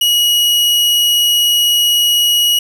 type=tone; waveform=40% pulse; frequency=2906 Hz; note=F#7; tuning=32 cents flat; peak=-9 dBFS; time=0.01-2.59 s; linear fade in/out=5 ms; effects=none